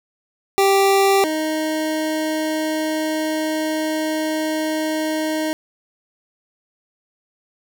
25% pulse tone pair in turn, 392 / 312.2 Hz, G4 / D#4, 0 / +6 cents, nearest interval major third, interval 394 cents, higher first, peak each -9 / -16 dBFS, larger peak first, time 0.58-1.24 / 1.24-5.53 s, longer second, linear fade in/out 0 ms, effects none

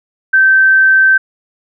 sine tone, 1551 Hz, G6, 19 cents flat, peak -5 dBFS, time 0.33-1.18 s, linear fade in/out 10 ms, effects none

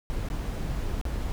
brown noise with dropouts, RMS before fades -30 dBFS, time 0.1-1.32 s, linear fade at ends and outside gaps 0 ms, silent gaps 0.287-0.301 / 1.013-1.053 s, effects none

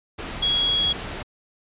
sine tone in noise, 3322 Hz, G#7, in tune, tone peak -18 dBFS, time 0.42-0.93 s, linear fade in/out 10 ms, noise pink, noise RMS -32 dBFS, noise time 0.18-1.23 s, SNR +11 dB, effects resampled to 8000 Hz

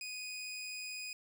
20% pulse tone with amplitude modulation, 2489 Hz, D#7, in tune, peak -35 dBFS, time 0.01-1.13 s, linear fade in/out 2 ms, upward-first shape sine, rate 182 Hz, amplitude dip 25%, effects none

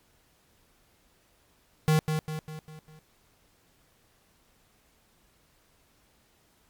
square tone with echo, 155.56 Hz, D#3, in tune, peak -20 dBFS, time 1.88-1.99 s, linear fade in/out 0 ms, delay 200 ms, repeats 5, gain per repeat -6 dB, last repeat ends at 2.99 s, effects pink hiss -65 dBFS RMS until 6.69 s + MP3 96 kbps

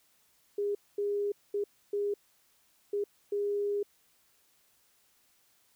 sine tone bursts at uneven times, 407.7 Hz, G#4, 32 cents flat, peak -28 dBFS, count 6, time 0.58-0.75 / 0.98-1.32 / 1.54-1.64 / 1.93-2.14 / 2.93-3.04 / 3.32-3.83 s, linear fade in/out 5 ms, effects white hiss -68 dBFS RMS until 5.75 s

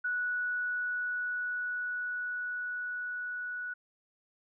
sine tone with level ramp, 1472 Hz, F#6, 9 cents flat, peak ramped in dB -29 to -35 dBFS, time 0.04-3.74 s, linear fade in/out 10 ms, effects none

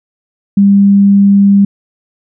sine tone, 199.4 Hz, G3, 30 cents sharp, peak -3 dBFS, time 0.57-1.65 s, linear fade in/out 5 ms, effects none

